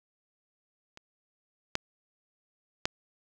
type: clicks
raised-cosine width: 0.2 ms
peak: -29 / -10 / -9 dBFS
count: 3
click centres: 0.974 / 1.754 / 2.855 s
effects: none